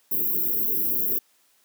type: band-stop noise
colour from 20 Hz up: white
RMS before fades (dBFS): -24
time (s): 0.11-1.19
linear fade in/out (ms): 10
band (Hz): 450 to 12000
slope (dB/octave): 96
effects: white hiss -63 dBFS RMS until 1.64 s + high-pass 200 Hz 12 dB/octave